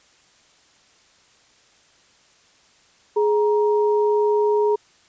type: tone pair together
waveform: sine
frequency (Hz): 419.2 / 941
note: G#4 / A#5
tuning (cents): +16 / +16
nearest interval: octave + major second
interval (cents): 1400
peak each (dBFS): -16 / -24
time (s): 3.16-4.76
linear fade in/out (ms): 10
effects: white hiss -56 dBFS RMS until 5.08 s + resampled to 16000 Hz